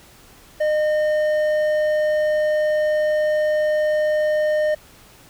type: tone with hard clipping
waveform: sine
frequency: 610 Hz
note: D#5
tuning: 34 cents flat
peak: -18 dBFS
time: 0.6-4.75 s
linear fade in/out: 10 ms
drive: 6 dB
effects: pink hiss -48 dBFS RMS until 5.29 s